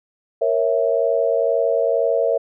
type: chord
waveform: sine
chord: A# diminished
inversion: none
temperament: equal with one note detuned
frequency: 466.2 / 548.3 / 659.3 Hz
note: A#4 / C#5 / E5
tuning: 0 / -19 / 0 cents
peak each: -20 dBFS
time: 0.41-2.38 s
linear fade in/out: 10 ms
effects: none